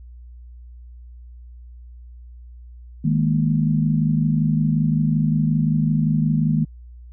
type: chord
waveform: sine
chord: D# suspended fourth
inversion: none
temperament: equal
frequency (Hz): 155.56 / 207.7 / 233.1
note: D#3 / G#3 / A#3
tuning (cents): 0 / 0 / 0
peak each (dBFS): -18 / -23 / -22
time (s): 3.04-6.65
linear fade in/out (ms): 10
effects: added 60 Hz sine -38 dBFS peak until 7.12 s